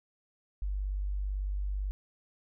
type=tone; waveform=sine; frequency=49 Hz; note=G1; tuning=in tune; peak=-30 dBFS; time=0.62-1.91 s; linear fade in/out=0 ms; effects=none